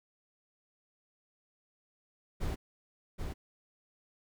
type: noise with echo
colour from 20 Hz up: brown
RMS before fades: -34 dBFS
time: 2.4-2.56 s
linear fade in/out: 20 ms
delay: 780 ms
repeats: 1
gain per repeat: -4 dB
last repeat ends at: 3.34 s
effects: none